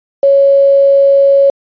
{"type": "tone with quantisation", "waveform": "sine", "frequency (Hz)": 554.4, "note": "C#5", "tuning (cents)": 0, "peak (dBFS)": -4, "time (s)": [0.23, 1.5], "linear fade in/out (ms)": 2, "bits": 5, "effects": ["resampled to 11025 Hz"]}